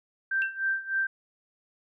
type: tone with tremolo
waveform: sine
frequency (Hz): 1568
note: G6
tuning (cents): 0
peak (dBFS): -23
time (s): 0.31-1.07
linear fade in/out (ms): 5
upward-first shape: sine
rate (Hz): 3.3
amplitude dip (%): 85
type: tone with exponential decay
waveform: sine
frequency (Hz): 2702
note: E7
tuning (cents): +42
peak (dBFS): -29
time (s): 0.42-0.57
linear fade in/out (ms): 0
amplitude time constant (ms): 32
effects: none